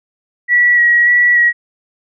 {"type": "tone with vibrato", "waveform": "sine", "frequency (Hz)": 1926, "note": "B6", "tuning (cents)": -44, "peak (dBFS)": -7, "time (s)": [0.48, 1.53], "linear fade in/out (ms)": 50, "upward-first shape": "square", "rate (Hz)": 1.7, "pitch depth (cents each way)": 15, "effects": []}